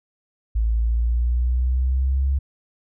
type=exponential sweep; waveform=sine; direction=up; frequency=54.7 to 68.7 Hz; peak=-17 dBFS; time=0.55-2.39 s; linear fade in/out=10 ms; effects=none